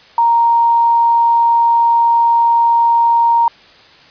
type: tone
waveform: sine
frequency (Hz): 932.3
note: A#5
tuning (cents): 0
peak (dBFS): -8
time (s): 0.18-3.48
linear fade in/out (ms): 2
effects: white hiss -43 dBFS RMS until 4.1 s + resampled to 11025 Hz